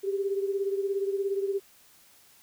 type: beating tone pair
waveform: sine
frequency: 392 / 409 Hz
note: G4 / G#4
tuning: 0 / -26 cents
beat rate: 17 Hz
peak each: -27 / -33 dBFS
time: 0.03-1.6 s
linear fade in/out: 20 ms
effects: white hiss -58 dBFS RMS until 2.42 s